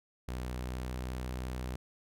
sawtooth tone with pitch glide, 62.3 to 62.91 Hz, B1 to B1, +16 to +33 cents, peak -32 dBFS, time 0.28-1.76 s, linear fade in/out 5 ms, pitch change +17 cents, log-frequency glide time 0.54-0.84 s, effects none

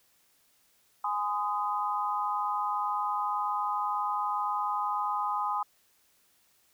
sine chord, Ab major, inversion none, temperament equal with one note detuned, 830.6 / 1022.6 / 1244.5 Hz, Ab5 / C6 / Eb6, 0 / -40 / 0 cents, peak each -32 dBFS, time 1.04-5.63 s, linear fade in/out 5 ms, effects white hiss -67 dBFS RMS until 6.73 s

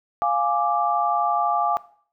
sine chord, D diminished, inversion first, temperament equal, 698.5 / 830.6 / 1174.7 Hz, F5 / Ab5 / D6, 0 / 0 / 0 cents, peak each -23 dBFS, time 0.22-1.77 s, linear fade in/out 0 ms, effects noise-tail reverb RT60 0.5 s tail -18 dB re dry

